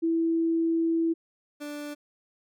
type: tone pair in turn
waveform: sine / 30% pulse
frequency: 329.6 / 293.6 Hz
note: E4 / D4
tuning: 0 / 0 cents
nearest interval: major second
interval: 200 cents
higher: first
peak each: -22 / -32 dBFS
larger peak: first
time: 0.02-1.14 / 1.6-1.95 s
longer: first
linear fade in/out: 20 ms
effects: none